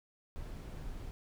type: noise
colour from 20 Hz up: brown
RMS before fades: -43 dBFS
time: 0.36-1.11 s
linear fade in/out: 0 ms
effects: none